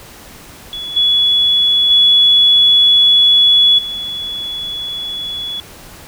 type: tone with level steps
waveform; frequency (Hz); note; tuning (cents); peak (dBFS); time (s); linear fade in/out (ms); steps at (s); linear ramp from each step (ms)
sine; 3395; G#7; +37; -22 / -9 / -6 / -20; 0.73-5.6; 0; 0.96 / 1.9 / 3.78; 10
effects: pink hiss -37 dBFS RMS until 6.07 s